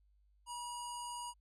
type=tone with low-pass filter; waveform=square; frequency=963 Hz; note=B5; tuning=44 cents flat; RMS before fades=-44 dBFS; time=0.46-1.34 s; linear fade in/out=50 ms; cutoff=9300 Hz; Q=4.4; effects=added 50 Hz sine -67 dBFS peak until 1.4 s